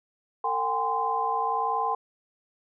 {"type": "tone cluster", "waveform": "sine", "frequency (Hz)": [452.9, 748, 809, 1036], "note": ["A#4", "F#5", "G#5", "C6"], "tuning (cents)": [-50, 19, -46, -17], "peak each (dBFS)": [-34, -33, -28, -27], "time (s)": [0.44, 1.95], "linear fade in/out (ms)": 5, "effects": []}